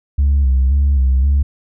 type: tone with vibrato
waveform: sine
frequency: 67.8 Hz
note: C#2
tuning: 38 cents flat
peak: -8 dBFS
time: 0.18-1.43 s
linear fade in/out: 10 ms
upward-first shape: square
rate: 1.9 Hz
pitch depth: 62 cents each way
effects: tanh soft clip ceiling -8 dBFS